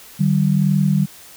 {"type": "tone pair together", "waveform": "sine", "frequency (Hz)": [150.9, 192.65], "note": ["D3", "G3"], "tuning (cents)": [47, -30], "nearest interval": "major third", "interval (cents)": 423, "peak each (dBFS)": -16, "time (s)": [0.19, 1.06], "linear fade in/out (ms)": 20, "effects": ["white hiss -42 dBFS RMS until 1.36 s"]}